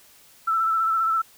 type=tone with vibrato; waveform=sine; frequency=1327 Hz; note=E6; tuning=11 cents sharp; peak=-19 dBFS; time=0.47-1.22 s; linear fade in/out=10 ms; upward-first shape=sine; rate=15 Hz; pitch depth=31 cents each way; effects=white hiss -53 dBFS RMS until 1.37 s